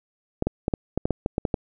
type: clicks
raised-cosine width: 2 ms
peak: -9 dBFS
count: 11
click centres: 0.424 / 0.47 / 0.681 / 0.738 / 0.976 / 1.055 / 1.107 / 1.261 / 1.381 / 1.452 / 1.542 s
effects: none